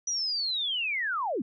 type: linear sweep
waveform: sine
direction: down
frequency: 5920 to 195.1 Hz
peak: -27 dBFS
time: 0.07-1.42 s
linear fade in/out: 5 ms
effects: none